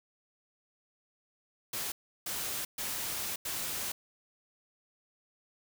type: noise bursts at uneven times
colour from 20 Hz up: white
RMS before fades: -36 dBFS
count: 4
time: 1.73-1.92 / 2.26-2.65 / 2.78-3.36 / 3.45-3.92 s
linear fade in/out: 5 ms
effects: none